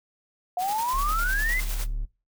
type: exponential sweep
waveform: sine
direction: up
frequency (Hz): 708 to 2093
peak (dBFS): -24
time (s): 0.57-1.6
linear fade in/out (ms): 2
type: noise with tremolo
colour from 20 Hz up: white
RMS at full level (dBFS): -35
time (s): 0.58-1.87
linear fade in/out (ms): 50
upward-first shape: square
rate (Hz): 9.9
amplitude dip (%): 40
type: tone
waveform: triangle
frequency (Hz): 36.03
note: D1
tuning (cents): -32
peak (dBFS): -24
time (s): 0.93-2.06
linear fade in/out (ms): 20
effects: noise-tail reverb RT60 0.3 s tail -21 dB re dry